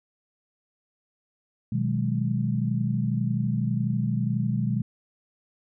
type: chord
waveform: sine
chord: G# minor seventh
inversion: first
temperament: equal with one note detuned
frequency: 123.47 / 155.56 / 185.75 / 207.7 Hz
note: B2 / D#3 / F#3 / G#3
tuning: 0 / 0 / +7 / 0 cents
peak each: -26 / -30 / -31 / -28 dBFS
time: 1.72-4.82 s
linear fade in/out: 5 ms
effects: none